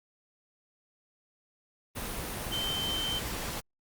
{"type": "tone in noise", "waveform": "sine", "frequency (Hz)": 3101, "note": "G7", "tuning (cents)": -19, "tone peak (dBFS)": -31, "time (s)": [2.51, 3.2], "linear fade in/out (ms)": 20, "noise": "pink", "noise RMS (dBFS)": -36, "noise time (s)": [1.95, 3.61], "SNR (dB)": 2, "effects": ["Opus 32 kbps"]}